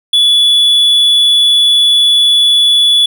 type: tone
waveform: triangle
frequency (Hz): 3428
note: A7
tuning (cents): -46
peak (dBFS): -4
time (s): 0.13-3.06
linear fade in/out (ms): 5
effects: none